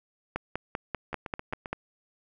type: two click trains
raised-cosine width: 0.5 ms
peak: -21 / -15 dBFS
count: 5 / 8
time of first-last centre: 1.13-1.658 / 0.36-1.73 s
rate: 7.57 / 5.11 Hz
effects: none